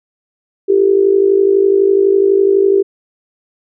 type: tone with amplitude modulation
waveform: sine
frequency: 392.6 Hz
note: G4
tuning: 3 cents sharp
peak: -4 dBFS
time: 0.68-2.83 s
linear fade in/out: 20 ms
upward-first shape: sine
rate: 52 Hz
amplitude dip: 75%
effects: none